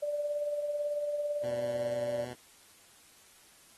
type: tone with tremolo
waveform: sine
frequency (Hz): 587.3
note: D5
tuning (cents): 0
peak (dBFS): -28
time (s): 0.02-2.25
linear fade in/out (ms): 10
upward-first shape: triangle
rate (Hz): 18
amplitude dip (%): 50
type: tone with vibrato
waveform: 10% pulse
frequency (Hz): 123.47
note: B2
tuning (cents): 0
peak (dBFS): -33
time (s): 1.43-2.34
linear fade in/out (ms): 10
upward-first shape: sine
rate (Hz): 6.2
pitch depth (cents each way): 10
effects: white hiss -59 dBFS RMS until 3.77 s + AAC 32 kbps